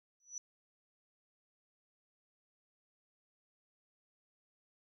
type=tone with exponential growth; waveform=sine; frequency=5920 Hz; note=F#8; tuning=in tune; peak=-36 dBFS; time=0.2-0.38 s; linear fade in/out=1 ms; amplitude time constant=37 ms; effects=tanh soft clip ceiling -33 dBFS